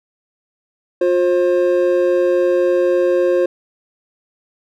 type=tone pair together; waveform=triangle; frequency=356 / 532.2 Hz; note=F4 / C5; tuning=+33 / +29 cents; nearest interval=perfect fifth; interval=696 cents; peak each=-13 dBFS; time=1.01-3.46 s; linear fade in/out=5 ms; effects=none